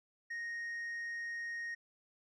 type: tone with tanh clipping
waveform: triangle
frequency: 1864.7 Hz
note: A#6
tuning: in tune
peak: -39 dBFS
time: 0.3-1.75 s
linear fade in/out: 10 ms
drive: 7 dB
effects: none